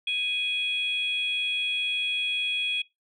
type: tone pair together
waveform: sine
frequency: 2493 / 3328 Hz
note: D#7 / G#7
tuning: +3 / +3 cents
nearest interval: perfect fourth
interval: 500 cents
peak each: -27 dBFS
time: 0.07-2.82 s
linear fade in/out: 5 ms
effects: noise-tail reverb RT60 0.2 s tail -23 dB re dry + tanh soft clip ceiling -18 dBFS